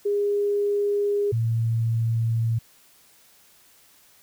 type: tone pair in turn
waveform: sine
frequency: 408.2 / 114.25 Hz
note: G#4 / A#2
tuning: -30 / -34 cents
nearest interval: octave + minor seventh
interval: 2204 cents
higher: first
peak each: -20 dBFS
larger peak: neither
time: 0.05-1.32 / 1.32-2.59 s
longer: neither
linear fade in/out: 10 ms
effects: white hiss -56 dBFS RMS until 4.22 s